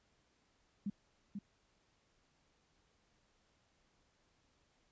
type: tone with echo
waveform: sine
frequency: 202.1 Hz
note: G#3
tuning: 47 cents flat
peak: -35 dBFS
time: 0.86-0.9 s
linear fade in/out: 5 ms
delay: 490 ms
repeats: 1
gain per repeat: -5 dB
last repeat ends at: 1.39 s
effects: pink hiss -75 dBFS RMS until 4.91 s + resampled to 16000 Hz